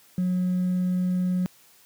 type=tone with hard clipping; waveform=triangle; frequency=181.8 Hz; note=F#3; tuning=30 cents flat; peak=-21 dBFS; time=0.18-1.46 s; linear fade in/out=0 ms; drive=2 dB; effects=white hiss -56 dBFS RMS until 1.85 s + high-pass 80 Hz 12 dB/octave